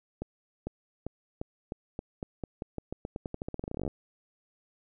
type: accelerating click train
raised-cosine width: 2 ms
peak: -21 dBFS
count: 30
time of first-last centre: 0.22-3.878 s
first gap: 450 ms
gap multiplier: 0.88
effects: none